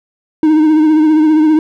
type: tone with vibrato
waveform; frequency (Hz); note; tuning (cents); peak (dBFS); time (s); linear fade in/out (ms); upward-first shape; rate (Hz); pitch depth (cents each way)
triangle; 310; D#4; -6; -4; 0.43-1.59; 2; triangle; 15; 51
effects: none